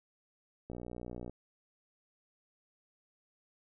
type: click train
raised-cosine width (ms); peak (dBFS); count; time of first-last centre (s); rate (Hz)
2; -30; 37; 0.7-1.296; 60.4
effects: none